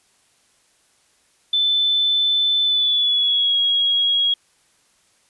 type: tone with pitch glide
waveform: sine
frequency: 3520 to 3303 Hz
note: A7 to G#7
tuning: 0 to -10 cents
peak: -15 dBFS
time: 1.53-4.34 s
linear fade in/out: 5 ms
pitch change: -110 cents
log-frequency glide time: 2.64-3.57 s
effects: white hiss -60 dBFS RMS until 5.29 s + resampled to 24000 Hz